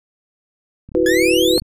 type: click train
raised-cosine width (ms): 5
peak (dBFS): -25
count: 27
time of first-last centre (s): 0.89-1.62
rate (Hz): 35.6
type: chord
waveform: sine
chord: E suspended second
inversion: none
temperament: just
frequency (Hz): 329.6 / 370.8 / 494.4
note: E4 / F#4 / B4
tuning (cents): 0 / +4 / +2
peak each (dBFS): -17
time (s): 0.95-1.58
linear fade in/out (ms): 0
type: exponential sweep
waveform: 40% pulse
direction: up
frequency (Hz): 1661.2 to 4435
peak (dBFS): -17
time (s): 1.06-1.6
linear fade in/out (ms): 2
effects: resampled to 32000 Hz